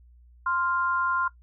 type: tone pair together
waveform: sine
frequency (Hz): 1046.5 / 1396.9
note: C6 / F6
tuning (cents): 0 / 0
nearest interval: perfect fourth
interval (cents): 500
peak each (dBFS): -26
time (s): 0.46-1.28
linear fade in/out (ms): 5
effects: noise-tail reverb RT60 0.1 s tail -17 dB re dry + added 60 Hz sine -51 dBFS peak until 1.42 s